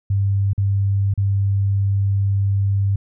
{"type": "tone with dropouts", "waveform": "sine", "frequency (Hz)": 99, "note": "G2", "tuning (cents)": 18, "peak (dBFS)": -15, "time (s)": [0.1, 2.96], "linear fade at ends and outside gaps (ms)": 5, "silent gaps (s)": [[0.533, 0.578], [1.139, 1.176]], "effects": []}